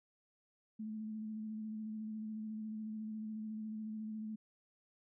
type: tone with vibrato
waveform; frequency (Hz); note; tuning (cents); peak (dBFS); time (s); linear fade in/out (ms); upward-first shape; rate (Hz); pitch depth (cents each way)
sine; 216.8; A3; -25; -40; 0.79-4.36; 10; square; 14; 18
effects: none